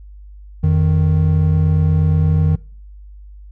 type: tone pair together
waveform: triangle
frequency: 87.24 / 155.56 Hz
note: F2 / D#3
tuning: -1 / 0 cents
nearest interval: minor seventh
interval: 1001 cents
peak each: -12 dBFS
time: 0.63-2.56 s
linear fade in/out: 10 ms
effects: noise-tail reverb RT60 0.4 s tail -22 dB re dry + added 50 Hz sine -35 dBFS peak until 3.51 s